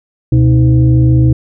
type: tone with frequency modulation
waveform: sine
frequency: 123.47 Hz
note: B2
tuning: in tune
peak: -5 dBFS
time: 0.32-1.33 s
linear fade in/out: 5 ms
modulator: 193 Hz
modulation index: 0.74
effects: none